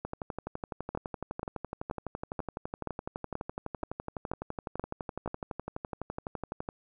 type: two click trains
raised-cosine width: 1 ms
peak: -21 / -19 dBFS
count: 80 / 10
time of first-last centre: 0.05-6.689 / 0.95-5.277 s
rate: 11.9 / 2.08 Hz
effects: none